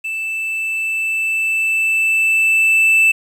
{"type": "tone with level ramp", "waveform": "triangle", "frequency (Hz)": 2644, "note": "E7", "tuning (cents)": 5, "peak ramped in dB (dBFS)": [-19, -7], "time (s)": [0.04, 3.12], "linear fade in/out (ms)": 10, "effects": ["8-bit"]}